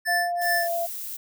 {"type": "tone with tremolo", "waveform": "square", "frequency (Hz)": 1760, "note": "A6", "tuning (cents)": 0, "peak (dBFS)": -22, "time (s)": [0.05, 0.69], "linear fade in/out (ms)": 20, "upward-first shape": "sine", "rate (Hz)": 2.6, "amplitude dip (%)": 100}
{"type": "tone with pitch glide", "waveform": "sine", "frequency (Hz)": [698.5, 679], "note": ["F5", "F5"], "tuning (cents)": [0, -49], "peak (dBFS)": -24, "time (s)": [0.07, 0.87], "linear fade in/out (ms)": 20, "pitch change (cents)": -49, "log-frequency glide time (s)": [0.44, 0.68]}
{"type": "noise", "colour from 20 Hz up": "violet", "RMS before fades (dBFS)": -34, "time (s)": [0.41, 1.17], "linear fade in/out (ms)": 10}
{"effects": []}